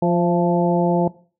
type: harmonic tone with a mistuned harmonic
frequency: 174.61 Hz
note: F3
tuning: in tune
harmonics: 1 / 2 / 3 / 4 / 5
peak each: -18 / -21 / -23 / -24 / -25 dBFS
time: 0.02-1.08 s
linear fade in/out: 5 ms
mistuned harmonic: 4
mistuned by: -38 cents
effects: noise-tail reverb RT60 0.4 s tail -19 dB re dry